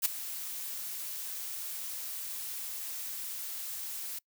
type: noise with ADSR envelope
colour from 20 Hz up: blue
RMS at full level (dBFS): -24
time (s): 0.02-4.19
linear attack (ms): 35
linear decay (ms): 8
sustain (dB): -15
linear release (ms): 7
effects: noise-tail reverb RT60 0.1 s tail -24 dB re dry